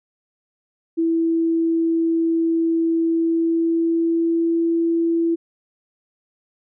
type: tone with pitch glide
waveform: sine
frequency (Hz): 329.6 to 333.6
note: E4 to E4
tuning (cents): 0 to +21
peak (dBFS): -16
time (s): 0.97-5.36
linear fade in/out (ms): 20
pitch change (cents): +21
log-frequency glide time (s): 3.02-4.62
effects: none